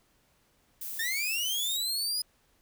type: noise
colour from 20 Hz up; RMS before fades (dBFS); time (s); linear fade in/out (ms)
violet; -38; 0.81-1.77; 5
type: linear sweep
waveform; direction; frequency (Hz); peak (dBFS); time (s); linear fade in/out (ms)
sawtooth; up; 1755 to 5020; -26; 0.99-2.22; 5
effects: pink hiss -68 dBFS RMS until 2.61 s